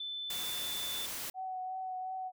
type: tone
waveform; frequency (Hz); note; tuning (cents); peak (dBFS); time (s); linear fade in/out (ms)
sine; 3519; A7; 0; -37; 0-1.06; 5
type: noise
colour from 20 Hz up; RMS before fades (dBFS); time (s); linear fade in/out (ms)
white; -40; 0.3-1.3; 2
type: tone with vibrato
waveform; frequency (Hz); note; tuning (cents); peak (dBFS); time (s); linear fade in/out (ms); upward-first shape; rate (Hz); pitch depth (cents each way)
sine; 748; F#5; +19; -36; 1.34-2.32; 50; triangle; 2.8; 20
effects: none